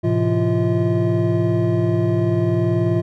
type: tone cluster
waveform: triangle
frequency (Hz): 109.3 / 129.7 / 169.9 / 346.4 / 638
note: A2 / C3 / F3 / F4 / D#5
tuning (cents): -11 / -15 / -47 / -14 / +43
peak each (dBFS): -18 / -22 / -21 / -18 / -25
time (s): 0.03-3.02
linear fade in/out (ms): 20
effects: none